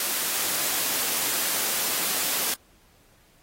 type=high-pass noise; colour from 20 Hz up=white; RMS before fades=-26 dBFS; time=0-2.54 s; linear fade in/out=2 ms; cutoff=180 Hz; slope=12 dB/octave; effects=pink hiss -60 dBFS RMS until 3.42 s + AAC 48 kbps